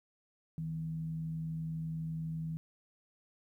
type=tone with frequency modulation; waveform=sine; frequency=160 Hz; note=D#3; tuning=49 cents sharp; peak=-35 dBFS; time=0.58-2.57 s; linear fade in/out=0 ms; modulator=88 Hz; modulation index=0.23; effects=12-bit